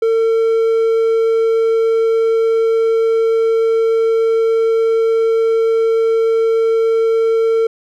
triangle tone, 451.7 Hz, A4, 45 cents sharp, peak -9 dBFS, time 0.02-7.67 s, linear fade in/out 5 ms, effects none

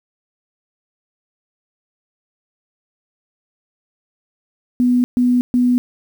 sine tone bursts, 246.9 Hz, B3, in tune, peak -11 dBFS, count 3, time 4.8-5.78 s, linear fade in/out 0 ms, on 240 ms, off 130 ms, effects 7-bit

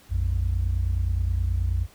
sine tone pair together, 59.13 / 88.6 Hz, A#1 / F2, +25 / +25 cents, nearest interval perfect fifth, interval 700 cents, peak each -23 dBFS, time 0.09-1.87 s, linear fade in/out 50 ms, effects tanh soft clip ceiling -16 dBFS + pink hiss -54 dBFS RMS until 1.94 s

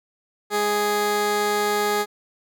15% pulse tone pair together, 207.7 / 415.4 Hz, G#3 / G#4, 0 / 0 cents, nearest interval octave, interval 1200 cents, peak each -24 / -15 dBFS, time 0.5-2.06 s, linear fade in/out 50 ms, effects none

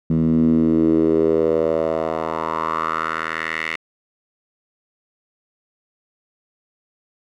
10% pulse tone with band-pass filter sweep, 80.5 Hz, E2, 41 cents flat, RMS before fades -19 dBFS, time 0.1-3.76 s, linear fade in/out 5 ms, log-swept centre 190 to 2200 Hz, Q 3.8, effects none

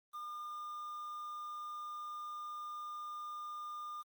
triangle tone with quantisation, 1208 Hz, D6, 48 cents sharp, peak -40 dBFS, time 0.13-4.03 s, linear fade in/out 20 ms, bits 10, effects Opus 32 kbps

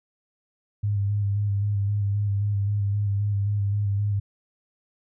sine tone with vibrato, 101.6 Hz, G#2, 38 cents flat, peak -21 dBFS, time 0.83-4.2 s, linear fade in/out 10 ms, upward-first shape square, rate 3.8 Hz, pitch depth 26 cents each way, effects none

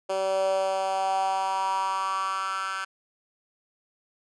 10% pulse tone with high-pass filter sweep, 191.7 Hz, G3, 38 cents flat, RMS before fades -27 dBFS, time 0.09-2.85 s, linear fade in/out 10 ms, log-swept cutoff 490 to 1500 Hz, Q 5.6, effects resampled to 22050 Hz

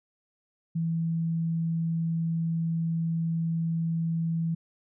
sine tone, 164.81 Hz, E3, in tune, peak -25 dBFS, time 0.75-4.55 s, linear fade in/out 10 ms, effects none

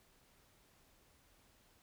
silence, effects pink hiss -69 dBFS RMS until 1.82 s

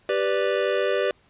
square chord, G major, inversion none, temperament equal, 392 / 493.9 / 587.3 Hz, G4 / B4 / D5, 0 / 0 / 0 cents, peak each -26 dBFS, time 0.09-1.11 s, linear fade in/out 2 ms, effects pink hiss -60 dBFS RMS until 1.29 s + resampled to 8000 Hz

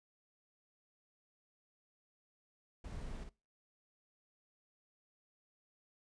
brown noise with echo, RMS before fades -45 dBFS, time 2.84-3.24 s, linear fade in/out 5 ms, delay 54 ms, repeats 1, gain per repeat -5 dB, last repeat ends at 3.294 s, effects noise-tail reverb RT60 0.3 s tail -23 dB re dry + resampled to 22050 Hz

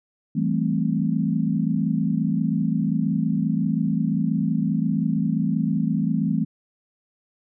sine chord, A minor seventh, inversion second, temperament equal with one note detuned, 164.81 / 194.31 / 220 / 261.6 Hz, E3 / G3 / A3 / C4, 0 / -15 / 0 / 0 cents, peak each -24 / -26 / -24 / -27 dBFS, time 0.35-6.45 s, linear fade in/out 10 ms, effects none

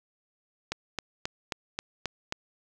click train, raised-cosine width 0.2 ms, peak -13 dBFS, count 7, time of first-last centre 0.72-2.324 s, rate 3.74 Hz, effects none

